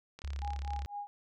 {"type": "click train", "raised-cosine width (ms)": 0.2, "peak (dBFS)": -30, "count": 24, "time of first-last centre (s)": [0.19, 0.849], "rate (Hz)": 34.9}
{"type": "tone with vibrato", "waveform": "sine", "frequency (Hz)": 69.8, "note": "C#2", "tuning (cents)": 13, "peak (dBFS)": -35, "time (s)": [0.24, 0.86], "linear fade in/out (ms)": 0, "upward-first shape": "triangle", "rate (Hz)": 4.9, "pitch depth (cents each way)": 34}
{"type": "tone with tremolo", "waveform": "sine", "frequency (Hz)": 818, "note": "G#5", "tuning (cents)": -26, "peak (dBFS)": -36, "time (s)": [0.42, 1.07], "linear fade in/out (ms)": 0, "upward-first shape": "sine", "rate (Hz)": 4, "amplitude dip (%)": 100}
{"effects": []}